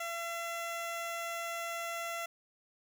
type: tone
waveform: 15% pulse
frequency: 677 Hz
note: E5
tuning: 46 cents sharp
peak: -30 dBFS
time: 0-2.26 s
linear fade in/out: 5 ms
effects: none